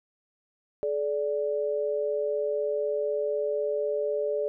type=tone pair together; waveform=sine; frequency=428 / 584 Hz; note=A4 / D5; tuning=-48 / -10 cents; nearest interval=perfect fourth; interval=538 cents; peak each=-28 dBFS; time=0.83-4.48 s; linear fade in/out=0 ms; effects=none